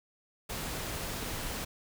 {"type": "noise", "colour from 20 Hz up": "pink", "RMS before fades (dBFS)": -37, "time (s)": [0.49, 1.65], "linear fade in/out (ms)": 10, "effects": []}